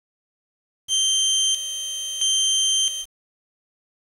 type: tone with tremolo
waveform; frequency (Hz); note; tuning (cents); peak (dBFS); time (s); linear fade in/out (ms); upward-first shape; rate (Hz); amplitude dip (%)
25% pulse; 3136; G7; 0; -14; 0.88-3.06; 50; square; 0.75; 65
effects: resampled to 32000 Hz + 7-bit

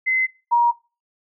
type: tone pair in turn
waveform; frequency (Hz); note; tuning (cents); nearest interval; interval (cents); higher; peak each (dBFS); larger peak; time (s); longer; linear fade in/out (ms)
sine; 2051 / 948.6; C7 / A#5; -35 / +30; octave + minor second; 1335; first; -16 / -12; second; 0.06-0.27 / 0.51-0.72; neither; 20
effects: noise-tail reverb RT60 0.3 s tail -20 dB re dry

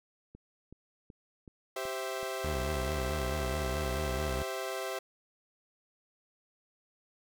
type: click train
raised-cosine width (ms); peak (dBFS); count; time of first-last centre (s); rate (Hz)
3; -36; 8; 0.35-2.982; 2.66
type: chord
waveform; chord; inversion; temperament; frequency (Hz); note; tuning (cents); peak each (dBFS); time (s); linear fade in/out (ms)
sawtooth; C major; second; equal with one note detuned; 389.7 / 523.3 / 659.3; G4 / C5 / E5; -10 / 0 / 0; -35; 1.76-4.99; 5
type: tone with vibrato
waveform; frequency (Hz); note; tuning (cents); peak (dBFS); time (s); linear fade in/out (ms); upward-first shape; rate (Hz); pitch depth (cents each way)
sawtooth; 69.3; C#2; 0; -29; 2.44-4.43; 5; sine; 4.6; 200
effects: none

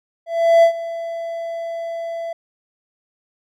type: tone with ADSR envelope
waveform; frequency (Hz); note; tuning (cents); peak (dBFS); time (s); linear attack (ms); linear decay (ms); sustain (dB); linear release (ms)
triangle; 669; E5; +25; -5; 0.26-2.33; 370; 93; -17; 5
effects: none

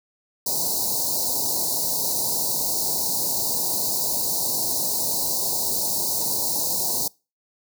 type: band-stop noise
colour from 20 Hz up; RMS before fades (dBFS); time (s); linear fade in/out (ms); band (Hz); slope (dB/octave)
white; -24; 0.46-7.08; 5; 990 to 4000; 96
effects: noise-tail reverb RT60 0.3 s tail -25 dB re dry + high-pass 100 Hz 12 dB/octave

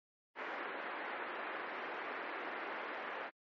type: band-pass noise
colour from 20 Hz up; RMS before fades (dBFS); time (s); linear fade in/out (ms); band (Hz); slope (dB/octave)
white; -43; 0.35-3.31; 50; 290 to 2000; 24
effects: MP3 32 kbps

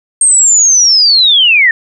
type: linear sweep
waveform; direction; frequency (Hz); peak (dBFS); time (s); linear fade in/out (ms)
sine; down; 8560 to 1774; -4; 0.21-1.71; 2
effects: none

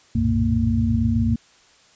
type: tone cluster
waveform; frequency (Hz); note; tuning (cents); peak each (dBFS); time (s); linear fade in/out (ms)
sine; 65.8 / 94.5 / 113.2 / 120.9 / 229.6; C2 / F#2 / A2 / B2 / A#3; +10 / +37 / +50 / -36 / -26; -25 / -22 / -28 / -27 / -20; 0.15-1.36; 5
effects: white hiss -54 dBFS RMS until 1.95 s + resampled to 16000 Hz

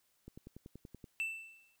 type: click train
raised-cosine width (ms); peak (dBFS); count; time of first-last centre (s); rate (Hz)
3; -36; 9; 0.28-1.042; 10.5
type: tone with exponential decay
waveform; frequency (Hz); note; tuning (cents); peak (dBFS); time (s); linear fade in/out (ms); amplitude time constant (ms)
triangle; 2662; E7; +16; -30; 1.2-1.76; 0; 120
effects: white hiss -75 dBFS RMS until 1.8 s

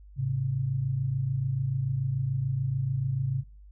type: tone pair together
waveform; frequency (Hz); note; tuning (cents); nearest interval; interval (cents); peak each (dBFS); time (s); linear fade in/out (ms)
sine; 107.51 / 134.4; A2 / C3; -40 / +47; major third; 387; -32 / -26; 0.16-3.44; 50
effects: noise-tail reverb RT60 0.3 s tail -22 dB re dry + added 50 Hz sine -47 dBFS peak until 3.71 s

